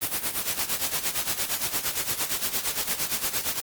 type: noise with tremolo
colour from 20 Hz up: white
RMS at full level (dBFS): -25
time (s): 0.01-3.61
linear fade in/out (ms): 20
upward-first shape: sine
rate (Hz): 8.7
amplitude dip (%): 75
effects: Opus 32 kbps